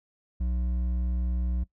sine tone with hard clipping, 61.1 Hz, B1, 18 cents flat, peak -27 dBFS, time 0.4-1.64 s, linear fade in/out 10 ms, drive 7 dB, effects noise-tail reverb RT60 0.1 s tail -19 dB re dry

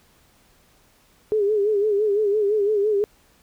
sine tone with vibrato, 415.3 Hz, G#4, in tune, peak -17 dBFS, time 1.32-3.04 s, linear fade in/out 0 ms, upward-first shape sine, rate 5.9 Hz, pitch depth 81 cents each way, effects pink hiss -58 dBFS RMS until 3.42 s

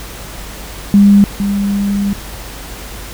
sine tone pair in turn, 201.5 / 200.7 Hz, G3 / G3, +48 / +41 cents, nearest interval unison, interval 7 cents, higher first, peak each -3 / -12 dBFS, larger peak first, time 0.94-1.24 / 1.4-2.13 s, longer second, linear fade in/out 0 ms, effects added 50 Hz sine -30 dBFS peak until 3.13 s + pink hiss -30 dBFS RMS until 3.13 s

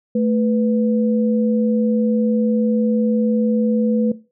sine tone pair together, 220 / 493.9 Hz, A3 / B4, 0 / 0 cents, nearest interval octave + major second, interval 1400 cents, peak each -16 / -20 dBFS, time 0.15-4.12 s, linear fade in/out 5 ms, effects noise-tail reverb RT60 0.3 s tail -18 dB re dry

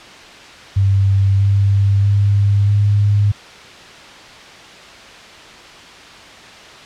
sine tone with pitch steps, 98 / 99.48 / 100.99 / 102.52 Hz, G2 / G2 / G#2 / G#2, 0 / +26 / -48 / -22 cents, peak -10 dBFS, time 0.76-3.32 s, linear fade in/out 10 ms, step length 640 ms, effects white hiss -37 dBFS RMS until 6.85 s + low-pass 4000 Hz 12 dB/octave

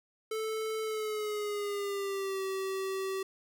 square tone with pitch glide, 438.6 to 384 Hz, A4 to G4, -6 to -36 cents, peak -33 dBFS, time 0.31-3.23 s, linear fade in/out 5 ms, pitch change -230 cents, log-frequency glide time 0.82-2.42 s, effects none

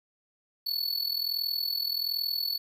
square tone with amplitude modulation, 4435 Hz, C#8, in tune, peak -25 dBFS, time 0.66-2.58 s, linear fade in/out 10 ms, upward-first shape sine, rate 41.3 Hz, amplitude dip 80%, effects 10-bit

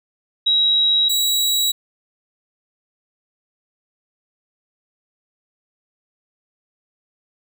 sine / sawtooth tone pair in turn, 3849 / 3885 Hz, B7 / B7, -45 / -29 cents, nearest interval unison, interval 16 cents, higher second, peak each -13 dBFS, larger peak neither, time 0.46-1.09 / 1.09-1.72 s, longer neither, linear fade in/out 10 ms, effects none

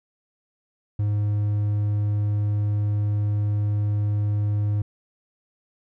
triangle tone, 103.83 Hz, G#2, in tune, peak -18 dBFS, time 0.99-4.82 s, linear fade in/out 5 ms, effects none

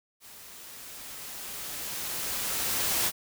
white noise with level ramp, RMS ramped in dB -49 to -26 dBFS, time 0.2-3.12 s, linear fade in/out 50 ms, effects none

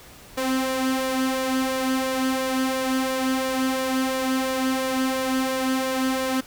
sawtooth tone with flanger, 261.6 Hz, C4, in tune, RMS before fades -24 dBFS, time 0.37-6.41 s, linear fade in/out 10 ms, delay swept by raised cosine 1.7 to 3.2 ms, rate 2.9 Hz, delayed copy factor +0.55, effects pink hiss -46 dBFS RMS until 6.46 s

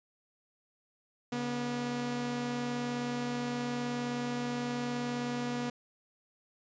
sawtooth tone pair together, 140.9 / 242.7 Hz, C#3 / B3, +29 / -30 cents, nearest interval major sixth, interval 941 cents, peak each -37 / -29 dBFS, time 1.32-5.7 s, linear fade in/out 5 ms, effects resampled to 16000 Hz

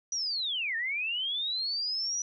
sine linear two-way sweep, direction down then up, 5910 to 1777 to 5910 Hz, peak -29 dBFS, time 0.12-2.22 s, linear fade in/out 2 ms, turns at 0.76 s, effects none

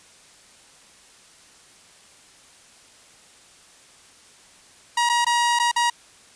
sawtooth tone with dropouts, 952 Hz, A#5, 36 cents sharp, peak -14 dBFS, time 4.97-5.9 s, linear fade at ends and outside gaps 5 ms, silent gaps 5.092-5.096 / 5.247-5.265 / 5.59-5.597 / 5.715-5.761 s, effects white hiss -51 dBFS RMS until 6.35 s + resampled to 22050 Hz

